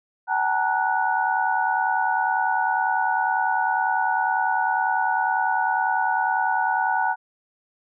sine tone cluster, 760 / 862 / 932 / 1474 Hz, F#5 / A5 / A#5 / F#6, +46 / -36 / -1 / -7 cents, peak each -25 dBFS, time 0.27-7.16 s, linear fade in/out 50 ms, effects none

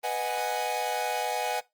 45% pulse chord, G# minor seventh, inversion first, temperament equal, 493.9 / 622.3 / 740 / 830.6 Hz, B4 / D#5 / F#5 / G#5, 0 / 0 / 0 / 0 cents, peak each -35 / -36 / -32 / -31 dBFS, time 0.03-1.61 s, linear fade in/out 20 ms, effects noise-tail reverb RT60 0.2 s tail -20 dB re dry + Opus 32 kbps

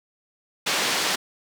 white band-pass noise, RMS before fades -24 dBFS, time 0.66-1.16 s, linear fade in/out 10 ms, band 210 to 4800 Hz, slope 12 dB/octave, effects none

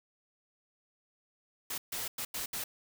white noise bursts at uneven times, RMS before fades -37 dBFS, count 5, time 1.7-1.78 / 1.92-2.08 / 2.18-2.25 / 2.34-2.46 / 2.53-2.64 s, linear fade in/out 5 ms, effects none

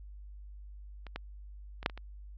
clicks, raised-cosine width 0.3 ms, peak -30 / -21 / -27 / -10 / -30 / -29 dBFS, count 6, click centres 1.067 / 1.16 / 1.829 / 1.861 / 1.898 / 1.976 s, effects added 50 Hz sine -45 dBFS peak until 2.37 s + low-pass 5000 Hz 12 dB/octave

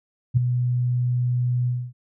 sine tone with ADSR envelope, 123.5 Hz, B2, in tune, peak -11 dBFS, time 0.34-1.93 s, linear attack 30 ms, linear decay 9 ms, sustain -8 dB, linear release 260 ms, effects none

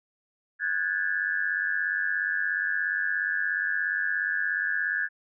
sine tone cluster, 1470 / 1631 / 1728 Hz, F#6 / G#6 / A6, -12 / -32 / -32 cents, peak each -32 / -28 / -29 dBFS, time 0.59-5.09 s, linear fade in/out 50 ms, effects none

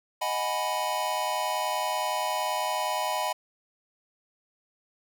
square chord, G# minor seventh, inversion second, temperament equal, 622.3 / 740 / 830.6 / 987.8 Hz, D#5 / F#5 / G#5 / B5, 0 / 0 / 0 / 0 cents, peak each -34 / -34 / -34 / -31 dBFS, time 0.21-3.33 s, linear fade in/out 10 ms, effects none

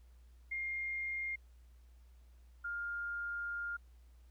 sine tone pair in turn, 2121 / 1407.9 Hz, C7 / F6, +23 / +14 cents, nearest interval perfect fifth, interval 709 cents, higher first, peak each -36 / -37 dBFS, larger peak first, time 0.51-1.36 / 2.64-3.77 s, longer second, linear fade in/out 10 ms, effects added 60 Hz sine -57 dBFS peak until 4.3 s + pink hiss -75 dBFS RMS until 4.3 s

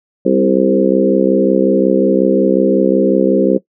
harmonic tone with a mistuned harmonic, 65.5 Hz, C2, 2 cents sharp, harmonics 3 / 4 / 5 / 6 / 7 / 8, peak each -16 / -16 / -16 / -16 / -16 / -16 dBFS, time 0.25-3.58 s, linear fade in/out 10 ms, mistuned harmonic 5, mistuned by +16 cents, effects noise-tail reverb RT60 0.1 s tail -17 dB re dry

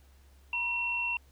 sine tone pair together, 962.2 / 2719 Hz, B5 / F7, -45 / -47 cents, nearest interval octave + tritone, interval 1798 cents, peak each -38 / -29 dBFS, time 0.53-1.17 s, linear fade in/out 2 ms, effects added 68 Hz sine -56 dBFS peak until 1.31 s + pink hiss -66 dBFS RMS until 1.31 s

